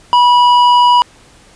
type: tone with hard clipping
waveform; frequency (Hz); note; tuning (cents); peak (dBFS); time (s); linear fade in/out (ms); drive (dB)
sine; 976; B5; -21; -7; 0.13-1.02; 0; 8
effects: pink hiss -44 dBFS RMS until 1.55 s + resampled to 22050 Hz